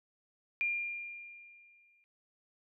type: tone with exponential decay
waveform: sine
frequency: 2400 Hz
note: D7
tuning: 37 cents sharp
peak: -28 dBFS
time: 0.61-2.04 s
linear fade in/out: 0 ms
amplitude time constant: 310 ms
effects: none